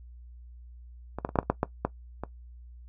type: clicks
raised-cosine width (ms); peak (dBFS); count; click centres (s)
1; -19 / -13 / -22 / -12 / -6 / -30 / -8 / -10 / -11 / -19; 10; 1.186 / 1.249 / 1.291 / 1.357 / 1.388 / 1.43 / 1.5 / 1.631 / 1.85 / 2.236
effects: noise-tail reverb RT60 0.1 s tail -17 dB re dry + added 60 Hz sine -45 dBFS peak until 2.88 s